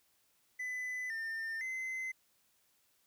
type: tone with pitch steps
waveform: triangle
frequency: 2004 / 1804 / 2054 Hz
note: B6 / A6 / C7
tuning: +25 / +43 / -33 cents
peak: -35 dBFS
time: 0.59-2.12 s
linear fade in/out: 10 ms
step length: 510 ms
effects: white hiss -73 dBFS RMS until 3.06 s

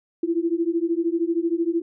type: beating tone pair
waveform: sine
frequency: 329.6 / 342.6 Hz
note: E4 / F4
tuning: 0 / -33 cents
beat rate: 13 Hz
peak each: -23 dBFS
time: 0.23-1.82 s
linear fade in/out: 5 ms
effects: none

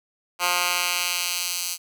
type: tone with high-pass filter sweep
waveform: 10% pulse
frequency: 177.2 Hz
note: F3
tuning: 25 cents sharp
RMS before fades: -25 dBFS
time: 0.39-1.78 s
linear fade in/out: 50 ms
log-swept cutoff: 1200 to 5400 Hz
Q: 0.85
effects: none

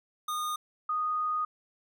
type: tone pair in turn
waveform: square / sine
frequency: 1227 / 1238.4 Hz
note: D#6 / D#6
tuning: -25 / -9 cents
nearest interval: unison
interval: 16 cents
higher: second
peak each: -31 / -27 dBFS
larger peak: second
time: 0.28-0.56 / 0.89-1.45 s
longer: second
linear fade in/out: 5 ms
effects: none

